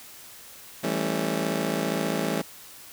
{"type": "chord", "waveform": "20% pulse", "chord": "A dominant seventh", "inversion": "second", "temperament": "just", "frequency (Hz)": [165, 198, 220, 275], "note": ["E3", "G3", "A3", "C#4"], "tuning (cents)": [2, 18, 0, -14], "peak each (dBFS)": -26, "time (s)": [0.83, 2.42], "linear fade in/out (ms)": 10, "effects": ["white hiss -46 dBFS RMS until 2.92 s"]}